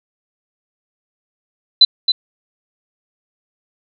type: tone with echo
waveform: sine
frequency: 4018 Hz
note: B7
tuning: 29 cents sharp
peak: -3 dBFS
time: 1.81-1.85 s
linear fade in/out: 5 ms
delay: 270 ms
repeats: 1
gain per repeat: -7 dB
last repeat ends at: 2.12 s
effects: none